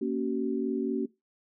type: chord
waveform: sine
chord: F# major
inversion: first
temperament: equal with one note detuned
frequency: 233.1 / 277.2 / 378.4 Hz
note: A#3 / C#4 / F#4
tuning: 0 / 0 / +39 cents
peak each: -31 dBFS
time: 0.01-1.06 s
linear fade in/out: 10 ms
effects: noise-tail reverb RT60 0.2 s tail -19 dB re dry